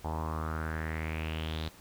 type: tone with low-pass filter sweep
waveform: sawtooth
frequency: 79.2 Hz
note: D#2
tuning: 31 cents sharp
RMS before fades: -35 dBFS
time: 0.04-1.69 s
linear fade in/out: 10 ms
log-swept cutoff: 850 to 4000 Hz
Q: 5.2
effects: pink hiss -55 dBFS RMS until 1.8 s